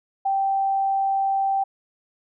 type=tone; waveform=sine; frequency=781 Hz; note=G5; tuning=7 cents flat; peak=-19 dBFS; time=0.25-1.64 s; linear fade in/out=10 ms; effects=none